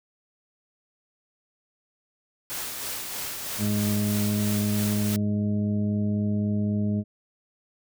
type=noise with tremolo; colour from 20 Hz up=white; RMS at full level=-32 dBFS; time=2.5-5.16 s; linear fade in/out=0 ms; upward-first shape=sine; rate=3.1 Hz; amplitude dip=30%
type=harmonic tone; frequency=103.83 Hz; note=G#2; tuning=in tune; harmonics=1 / 2 / 3 / 4 / 6; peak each=-27 / -24 / -39 / -39 / -40 dBFS; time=3.58-7.04 s; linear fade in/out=50 ms
effects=none